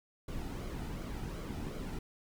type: noise with flanger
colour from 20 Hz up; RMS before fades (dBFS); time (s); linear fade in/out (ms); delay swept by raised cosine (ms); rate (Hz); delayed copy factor
brown; -40; 0.28-1.99; 5; 1.1 to 1.87; 2.7; -0.5
effects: none